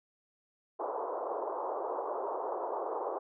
pink band-pass noise, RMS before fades -36 dBFS, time 0.79-3.19 s, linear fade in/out 10 ms, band 380 to 1100 Hz, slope 48 dB/octave, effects none

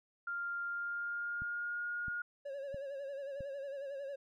sine tone with pitch glide, 1396.9 to 1429.6 Hz, F6 to F6, 0 to +40 cents, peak -36 dBFS, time 0.27-2.22 s, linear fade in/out 5 ms, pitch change +40 cents, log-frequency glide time 0.65-1.85 s
click train, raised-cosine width 5 ms, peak -35 dBFS, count 4, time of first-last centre 1.42-3.407 s, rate 1.51 Hz
triangle tone with vibrato, 554.4 Hz, C#5, in tune, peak -38 dBFS, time 2.45-4.16 s, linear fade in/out 10 ms, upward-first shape sine, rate 11 Hz, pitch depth 61 cents each way
effects none

